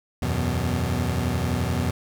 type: chord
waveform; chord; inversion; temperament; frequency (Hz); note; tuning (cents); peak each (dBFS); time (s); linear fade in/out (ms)
25% pulse; E suspended second; none; equal with one note detuned; 81.08 / 92.5 / 123.47; E2 / F#2 / B2; -28 / 0 / 0; -23 / -24 / -23; 0.22-1.91; 5
effects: none